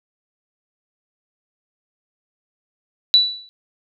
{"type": "tone with exponential decay", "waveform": "sine", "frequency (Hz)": 3951, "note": "B7", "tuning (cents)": 0, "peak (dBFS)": -6, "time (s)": [3.14, 3.49], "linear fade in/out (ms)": 0, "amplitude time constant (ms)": 76, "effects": []}